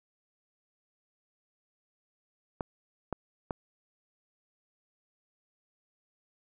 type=clicks; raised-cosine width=1 ms; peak=-18 dBFS; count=3; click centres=2.608 / 3.127 / 3.508 s; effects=none